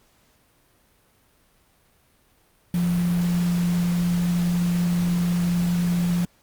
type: tone in noise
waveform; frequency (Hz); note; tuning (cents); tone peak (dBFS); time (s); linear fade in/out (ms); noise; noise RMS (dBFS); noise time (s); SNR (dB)
sine; 174.61; F3; 0; -19; 2.74-6.25; 2; pink; -36; 2.74-6.25; +14
effects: pink hiss -61 dBFS RMS until 6.42 s + Opus 48 kbps